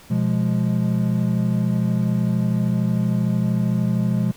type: chord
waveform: triangle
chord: F diminished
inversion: second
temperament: equal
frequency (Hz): 123.47 / 174.61 / 207.7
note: Cb3 / F3 / Ab3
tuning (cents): 0 / 0 / 0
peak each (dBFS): -20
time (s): 0.1-4.32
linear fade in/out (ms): 10
effects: pink hiss -47 dBFS RMS until 4.36 s